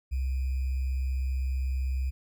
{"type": "tone with sample-and-hold", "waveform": "sine", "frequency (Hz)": 65.41, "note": "C2", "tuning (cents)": 0, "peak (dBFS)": -26, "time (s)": [0.11, 2.11], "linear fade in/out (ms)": 20, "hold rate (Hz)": 2450, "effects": []}